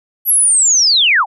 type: linear sweep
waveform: sine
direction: down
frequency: 11840 to 698.5 Hz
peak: -8 dBFS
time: 0.25-1.26 s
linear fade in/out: 50 ms
effects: none